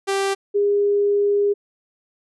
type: tone pair in turn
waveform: sawtooth / sine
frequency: 392 / 406.9 Hz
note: G4 / G#4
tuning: 0 / -35 cents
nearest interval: minor second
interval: 65 cents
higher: second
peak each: -15 dBFS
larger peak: neither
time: 0.07-0.35 / 0.54-1.54 s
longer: second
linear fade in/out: 20 ms
effects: resampled to 24000 Hz